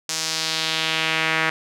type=tone with band-pass filter sweep; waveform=sawtooth; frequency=160 Hz; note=D#3; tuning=49 cents sharp; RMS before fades=-23 dBFS; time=0.09-1.5 s; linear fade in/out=2 ms; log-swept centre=6200 to 1900 Hz; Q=1.8; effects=none